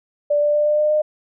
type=tone with pitch steps; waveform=sine; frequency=586 / 590.4 / 594.9 / 599.4 / 603.9 / 608.4 Hz; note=D5 / D5 / D5 / D5 / D5 / D#5; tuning=-4 / +9 / +22 / +35 / +48 / -39 cents; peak=-14 dBFS; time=0.3-1.02 s; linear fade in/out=10 ms; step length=120 ms; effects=none